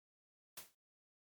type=noise with exponential decay; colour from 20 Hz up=white; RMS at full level=-44 dBFS; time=0.57-0.75 s; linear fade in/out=5 ms; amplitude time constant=39 ms; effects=MP3 96 kbps